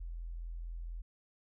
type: tone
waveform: sine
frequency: 42.1 Hz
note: E1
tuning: 37 cents sharp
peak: -39 dBFS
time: 0-1.02 s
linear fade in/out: 10 ms
effects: none